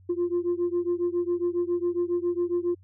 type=beating tone pair; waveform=sine; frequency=346.8 / 354.1 Hz; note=F4 / F4; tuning=-12 / +24 cents; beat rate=7.3 Hz; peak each=-25 / -26 dBFS; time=0.09-2.75 s; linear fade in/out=10 ms; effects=tanh soft clip ceiling -19 dBFS + added 93 Hz sine -51 dBFS peak until 2.83 s